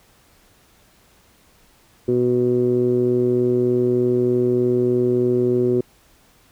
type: tone with low-pass filter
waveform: 15% pulse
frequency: 123.3 Hz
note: B2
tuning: 2 cents flat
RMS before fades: -18 dBFS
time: 2.08-5.81 s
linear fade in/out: 5 ms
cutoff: 380 Hz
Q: 4
effects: pink hiss -55 dBFS RMS until 6.51 s